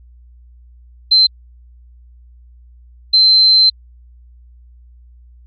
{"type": "tone bursts at uneven times", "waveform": "sine", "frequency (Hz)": 4100, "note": "C8", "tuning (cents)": -36, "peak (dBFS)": -6, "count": 2, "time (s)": [[1.11, 1.27], [3.13, 3.7]], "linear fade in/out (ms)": 10, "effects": ["added 60 Hz sine -40 dBFS peak until 5.46 s", "MP3 32 kbps"]}